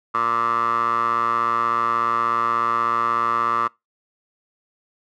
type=tone with band-pass filter; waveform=15% pulse; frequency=116.54 Hz; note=A#2; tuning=in tune; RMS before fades=-21 dBFS; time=0.14-3.68 s; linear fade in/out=10 ms; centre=1200 Hz; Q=7.2; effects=noise-tail reverb RT60 0.2 s tail -23 dB re dry